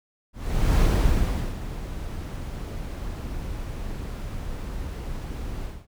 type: noise with ADSR envelope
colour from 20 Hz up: brown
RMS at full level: -18 dBFS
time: 0.33-5.87 s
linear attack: 450 ms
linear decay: 780 ms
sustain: -14 dB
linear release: 230 ms
effects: none